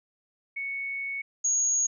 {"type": "tone pair in turn", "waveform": "sine", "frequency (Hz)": [2217, 6643], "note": ["C#7", "G#8"], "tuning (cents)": [0, 0], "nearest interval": "octave + perfect fifth", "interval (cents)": 1900, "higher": "second", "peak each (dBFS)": [-30, -22], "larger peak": "second", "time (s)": [[0.56, 1.22], [1.44, 1.87]], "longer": "first", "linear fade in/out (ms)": 10, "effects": []}